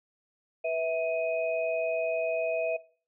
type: tone cluster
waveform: sine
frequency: 491.6 / 651 / 2504 Hz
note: B4 / E5 / D#7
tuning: -8 / -22 / +10 cents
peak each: -34 / -28 / -37 dBFS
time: 0.64-2.77 s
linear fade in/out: 10 ms
effects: noise-tail reverb RT60 0.4 s tail -19 dB re dry